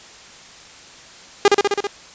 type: tone with echo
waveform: sawtooth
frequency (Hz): 405.3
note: G#4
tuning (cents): -42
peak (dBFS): -4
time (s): 1.45-1.48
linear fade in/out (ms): 2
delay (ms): 65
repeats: 6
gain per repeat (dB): -2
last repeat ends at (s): 1.87
effects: white hiss -42 dBFS RMS until 2.14 s + resampled to 16000 Hz